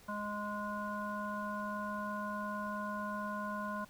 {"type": "harmonic tone", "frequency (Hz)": 207.7, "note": "G#3", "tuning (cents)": 0, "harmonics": [1, 3, 5, 7], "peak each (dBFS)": [-41, -44, -40, -44], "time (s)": [0.08, 3.85], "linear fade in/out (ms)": 10, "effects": ["pink hiss -60 dBFS RMS until 3.89 s"]}